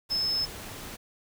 sine tone in noise, 5210 Hz, E8, 21 cents flat, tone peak -25 dBFS, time 0.1-0.46 s, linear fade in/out 20 ms, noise pink, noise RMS -41 dBFS, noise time 0.09-0.97 s, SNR +13 dB, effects none

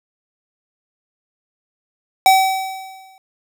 square tone with exponential decay, 764 Hz, G5, 45 cents flat, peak -7 dBFS, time 2.26-3.18 s, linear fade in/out 1 ms, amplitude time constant 200 ms, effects none

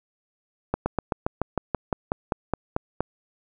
slowing click train, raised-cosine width 1 ms, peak -9 dBFS, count 14, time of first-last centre 0.74-3.006 s, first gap 120 ms, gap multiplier 1.06, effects none

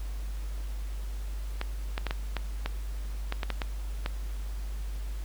clicks, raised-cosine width 0.3 ms, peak -15 dBFS, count 11, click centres 1.614 / 1.979 / 2.067 / 2.109 / 2.367 / 2.66 / 3.324 / 3.432 / 3.503 / 3.618 / 4.061 s, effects added 50 Hz sine -32 dBFS peak until 5.24 s + pink hiss -51 dBFS RMS until 5.24 s

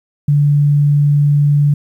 sine tone, 145.2 Hz, D3, 19 cents flat, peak -8 dBFS, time 0.28-1.74 s, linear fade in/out 5 ms, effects 8-bit

